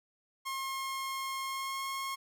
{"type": "tone with pitch glide", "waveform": "sawtooth", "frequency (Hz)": [1073, 1082.3], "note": ["C6", "C#6"], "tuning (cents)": [43, -42], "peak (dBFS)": -31, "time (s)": [0.45, 2.16], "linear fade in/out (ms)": 20, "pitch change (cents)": 15, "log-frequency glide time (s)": [1.45, 1.85], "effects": []}